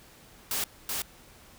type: noise with echo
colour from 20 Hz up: white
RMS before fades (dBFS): -30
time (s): 0.51-0.64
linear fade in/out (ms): 2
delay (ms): 380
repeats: 1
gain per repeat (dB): -2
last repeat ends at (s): 1.02
effects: pink hiss -54 dBFS RMS until 1.58 s